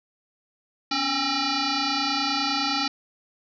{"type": "tone with frequency modulation", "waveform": "sine", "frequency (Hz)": 1864.7, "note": "A#6", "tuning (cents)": 0, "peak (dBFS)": -22, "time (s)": [0.91, 2.88], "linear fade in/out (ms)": 5, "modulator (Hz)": 537, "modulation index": 5.9, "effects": []}